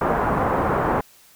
white low-pass noise, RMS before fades -21 dBFS, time 0.01-1.01 s, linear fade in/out 5 ms, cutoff 1200 Hz, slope 24 dB/octave, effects white hiss -52 dBFS RMS until 1.35 s

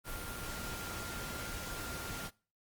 sine tone in noise, 1396 Hz, F6, 1 cent flat, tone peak -47 dBFS, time 0.04-2.31 s, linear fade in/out 50 ms, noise pink, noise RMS -42 dBFS, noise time 0.04-2.31 s, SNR -8 dB, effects noise-tail reverb RT60 0.4 s tail -24 dB re dry + Opus 32 kbps

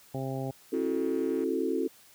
harmonic tone, 133.2 Hz, C3, 31 cents sharp, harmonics 1 / 2 / 3 / 4 / 5 / 6, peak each -34 / -37 / -39 / -40 / -41 / -42 dBFS, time 0.14-0.51 s, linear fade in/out 5 ms
sine chord, F# half-diminished seventh, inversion second, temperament equal with one note detuned, 268.5 / 329.6 / 370 / 440 Hz, C4 / E4 / F#4 / A4, +45 / 0 / 0 / 0 cents, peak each -32 dBFS, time 0.72-1.88 s, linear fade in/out 10 ms
click train, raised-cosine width 0.5 ms, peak -36 dBFS, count 112, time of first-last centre 0.74-1.438 s, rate 159 Hz
effects white hiss -57 dBFS RMS until 2.14 s + high-pass 60 Hz 12 dB/octave

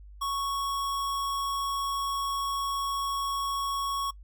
square tone, 1108.7 Hz, C#6, in tune, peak -29 dBFS, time 0.21-4.11 s, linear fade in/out 10 ms, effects noise-tail reverb RT60 0.1 s tail -23 dB re dry + added 50 Hz sine -45 dBFS peak until 4.23 s

